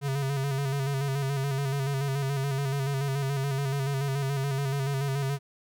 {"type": "tone with vibrato", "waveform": "square", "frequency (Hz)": 137.8, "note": "C#3", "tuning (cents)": -10, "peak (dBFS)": -27, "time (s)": [0.01, 5.39], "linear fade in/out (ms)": 50, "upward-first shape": "square", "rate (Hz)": 7, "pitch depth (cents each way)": 43, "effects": []}